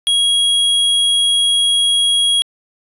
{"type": "tone", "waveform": "square", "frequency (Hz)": 3300, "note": "G#7", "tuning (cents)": -12, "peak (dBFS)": -12, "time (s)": [0.07, 2.42], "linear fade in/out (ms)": 0, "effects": ["resampled to 32000 Hz"]}